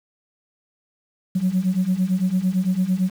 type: beating tone pair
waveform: sine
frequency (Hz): 180 / 188.9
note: F#3 / F#3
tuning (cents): -47 / +36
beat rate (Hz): 8.9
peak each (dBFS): -21 / -19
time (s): 1.35-3.1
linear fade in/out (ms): 10
effects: tanh soft clip ceiling -12 dBFS + 7-bit